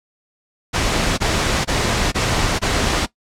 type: noise bursts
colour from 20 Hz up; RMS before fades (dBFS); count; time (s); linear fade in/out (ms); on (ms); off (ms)
pink; -18; 5; 0.73-3.064; 20; 450; 21
effects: noise-tail reverb RT60 0.1 s tail -18 dB re dry + low-pass 7000 Hz 12 dB/octave